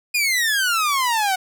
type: exponential sweep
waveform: sawtooth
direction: down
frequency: 2489 to 736 Hz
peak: -14 dBFS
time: 0.14-1.36 s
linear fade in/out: 10 ms
effects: none